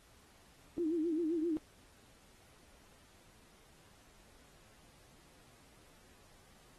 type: tone with vibrato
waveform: sine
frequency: 326.3 Hz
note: E4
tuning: 18 cents flat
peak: -31 dBFS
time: 0.78-1.57 s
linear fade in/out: 0 ms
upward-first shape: sine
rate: 7.6 Hz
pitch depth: 120 cents each way
effects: pink hiss -64 dBFS RMS until 6.78 s + AAC 32 kbps